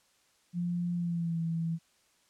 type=tone with pitch glide; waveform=sine; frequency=174.61 to 165 Hz; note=F3 to E3; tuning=0 to +2 cents; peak=-29 dBFS; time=0.53-1.79 s; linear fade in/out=50 ms; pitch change=-98 cents; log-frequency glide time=0.94-1.4 s; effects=white hiss -68 dBFS RMS until 2.29 s + low-pass 9000 Hz 12 dB/octave